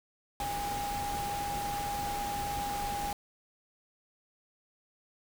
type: tone in noise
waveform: sine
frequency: 814 Hz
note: G#5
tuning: 35 cents flat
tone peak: -33 dBFS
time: 0.4-3.13 s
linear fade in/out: 2 ms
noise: pink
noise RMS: -39 dBFS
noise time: 0.4-3.13 s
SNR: +3 dB
effects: none